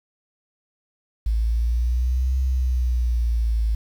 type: exponential two-way sweep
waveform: sine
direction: up then down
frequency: 54.2 to 65.5 to 54.2 Hz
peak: -18 dBFS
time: 1.26-3.75 s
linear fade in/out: 5 ms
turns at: 2.39 s
effects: 8-bit